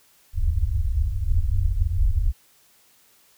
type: low-pass noise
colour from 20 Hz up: pink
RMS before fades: -21 dBFS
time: 0.33-2.33 s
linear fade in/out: 50 ms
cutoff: 100 Hz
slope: 96 dB/octave
effects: white hiss -58 dBFS RMS until 3.37 s